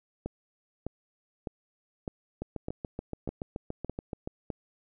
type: two click trains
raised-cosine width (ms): 2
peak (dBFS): -21 / -20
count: 14 / 8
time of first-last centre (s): 2.42-4.274 / 0.26-4.502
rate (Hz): 7.01 / 1.65
effects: none